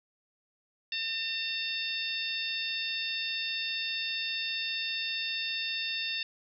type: harmonic tone with a mistuned harmonic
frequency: 905 Hz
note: A5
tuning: 48 cents sharp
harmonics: 2 / 3 / 4 / 5 / 6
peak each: -41 / -35 / -35 / -40 / -41 dBFS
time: 0.92-6.23 s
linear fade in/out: 2 ms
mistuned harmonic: 6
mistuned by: -62 cents
effects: none